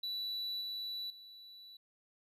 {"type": "tone with level steps", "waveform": "triangle", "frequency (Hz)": 3951, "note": "B7", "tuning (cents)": 0, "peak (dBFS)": [-35, -37, -50], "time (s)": [0.03, 1.77], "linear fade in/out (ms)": 5, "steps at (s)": [0.61, 1.1], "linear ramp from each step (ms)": 2, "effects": ["resampled to 32000 Hz"]}